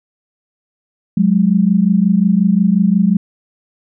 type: tone pair together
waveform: sine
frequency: 183 / 208.6 Hz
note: F#3 / G#3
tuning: -19 / +8 cents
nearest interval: major second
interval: 227 cents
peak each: -12 dBFS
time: 1.17-3.17 s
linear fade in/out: 5 ms
effects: none